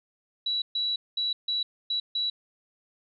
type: tone bursts at uneven times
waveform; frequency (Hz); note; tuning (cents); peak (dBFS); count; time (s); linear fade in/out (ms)
sine; 3922; B7; -13; -25; 6; 0.46-0.62 / 0.75-0.96 / 1.17-1.33 / 1.48-1.63 / 1.9-2 / 2.15-2.3; 5
effects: none